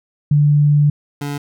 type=tone pair in turn; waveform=sine / 25% pulse; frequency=146.83 / 143.89 Hz; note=D3 / D3; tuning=0 / -35 cents; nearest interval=unison; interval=35 cents; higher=first; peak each=-9 / -18 dBFS; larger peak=first; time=0.31-0.9 / 1.21-1.38 s; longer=first; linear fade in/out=5 ms; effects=none